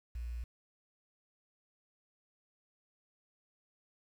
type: tone with quantisation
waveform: sine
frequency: 59.1 Hz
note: A#1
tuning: 24 cents sharp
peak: -37 dBFS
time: 0.15-0.44 s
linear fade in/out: 5 ms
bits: 10
effects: none